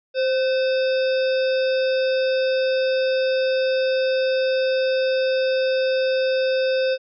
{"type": "harmonic tone with a mistuned harmonic", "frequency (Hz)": 523.3, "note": "C5", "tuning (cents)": 0, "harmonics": [1, 3, 5, 7, 9, 10], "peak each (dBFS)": [-18, -31, -32, -34, -38, -38], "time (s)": [0.14, 6.98], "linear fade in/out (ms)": 50, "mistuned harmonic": 3, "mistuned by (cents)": -48, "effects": []}